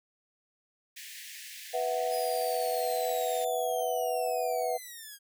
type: high-pass noise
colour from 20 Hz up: pink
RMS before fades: -45 dBFS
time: 0.96-3.45 s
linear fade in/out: 10 ms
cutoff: 1700 Hz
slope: 96 dB/octave
type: chord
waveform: sine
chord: B suspended fourth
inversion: none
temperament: equal with one note detuned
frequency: 493.9 / 659.3 / 743 Hz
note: B4 / E5 / F#5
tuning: 0 / 0 / +7 cents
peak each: -32 dBFS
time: 1.73-4.78 s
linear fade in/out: 20 ms
type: linear sweep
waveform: 5% pulse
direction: down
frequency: 5060 to 1601 Hz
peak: -33 dBFS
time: 2.09-5.19 s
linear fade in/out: 50 ms
effects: none